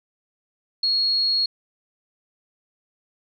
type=tone; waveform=sine; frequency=4309 Hz; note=C#8; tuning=50 cents flat; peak=-18 dBFS; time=0.83-1.46 s; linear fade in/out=5 ms; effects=none